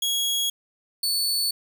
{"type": "tone pair in turn", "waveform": "sawtooth", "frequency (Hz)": [3320, 4457], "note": ["G#7", "C#8"], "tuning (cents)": [-1, 9], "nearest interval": "perfect fourth", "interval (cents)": 510, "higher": "second", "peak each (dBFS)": -19, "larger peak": "neither", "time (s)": [[0.02, 0.5], [1.03, 1.51]], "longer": "neither", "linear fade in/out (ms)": 5, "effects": ["9-bit"]}